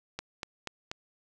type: click train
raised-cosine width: 0.2 ms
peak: -18 dBFS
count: 4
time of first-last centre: 0.19-0.915 s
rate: 4.14 Hz
effects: none